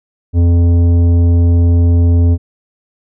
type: tone with tanh clipping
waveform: sine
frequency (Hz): 85.8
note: F2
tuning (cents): -30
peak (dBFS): -8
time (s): 0.33-2.38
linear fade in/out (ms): 50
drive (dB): 11
effects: none